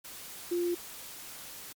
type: tone in noise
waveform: sine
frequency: 349.2 Hz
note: F4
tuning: in tune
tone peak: -27 dBFS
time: 0.51-0.75 s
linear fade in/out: 10 ms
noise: white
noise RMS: -45 dBFS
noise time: 0.04-1.73 s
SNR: +15 dB
effects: MP3 96 kbps